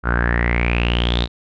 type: tone with low-pass filter sweep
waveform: sawtooth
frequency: 59.1 Hz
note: A#1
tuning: 24 cents sharp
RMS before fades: -18 dBFS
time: 0.03-1.28 s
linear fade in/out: 50 ms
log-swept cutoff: 1400 to 3900 Hz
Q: 9.7
effects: none